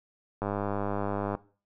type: click train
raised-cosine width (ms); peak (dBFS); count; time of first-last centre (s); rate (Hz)
1; -17; 95; 0.42-1.351; 101
effects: noise-tail reverb RT60 0.4 s tail -19 dB re dry